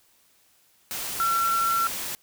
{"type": "tone in noise", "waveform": "sine", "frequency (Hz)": 1355, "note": "E6", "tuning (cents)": 47, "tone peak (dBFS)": -21, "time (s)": [1.2, 1.87], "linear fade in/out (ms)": 0, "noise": "white", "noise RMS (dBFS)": -32, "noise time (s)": [0.91, 2.15], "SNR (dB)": 8, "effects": ["white hiss -62 dBFS RMS until 2.22 s"]}